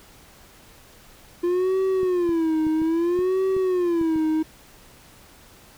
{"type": "tone with vibrato", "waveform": "triangle", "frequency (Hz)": 345.5, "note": "F4", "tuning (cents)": -19, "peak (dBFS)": -17, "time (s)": [1.43, 4.43], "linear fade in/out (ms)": 10, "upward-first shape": "sine", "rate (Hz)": 0.61, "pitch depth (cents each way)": 170}
{"type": "clicks", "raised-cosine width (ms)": 3, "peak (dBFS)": -23, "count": 8, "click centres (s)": [2.032, 2.292, 2.668, 2.818, 3.19, 3.566, 4.013, 4.16]}
{"effects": ["pink hiss -50 dBFS RMS until 5.77 s"]}